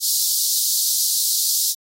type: high-pass noise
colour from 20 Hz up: pink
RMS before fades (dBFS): -20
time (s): 0-1.75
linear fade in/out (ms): 50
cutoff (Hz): 4100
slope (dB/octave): 48
effects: AAC 48 kbps